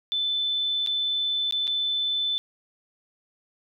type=tone with dropouts; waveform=sine; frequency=3518 Hz; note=A7; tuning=1 cent flat; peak=-23 dBFS; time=0.12-2.38 s; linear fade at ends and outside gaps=0 ms; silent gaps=0.863-0.872 / 1.51-1.524 / 1.671-1.677 s; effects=none